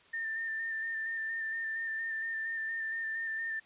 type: tone with vibrato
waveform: sine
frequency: 1799 Hz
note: A6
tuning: 38 cents sharp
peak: -33 dBFS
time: 0.13-3.6 s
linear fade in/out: 10 ms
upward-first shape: square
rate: 4.3 Hz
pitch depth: 19 cents each way
effects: white hiss -61 dBFS RMS until 3.65 s + resampled to 8000 Hz